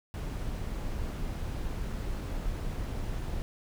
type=noise; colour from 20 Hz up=brown; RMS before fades=-34 dBFS; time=0.14-3.42 s; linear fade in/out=0 ms; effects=none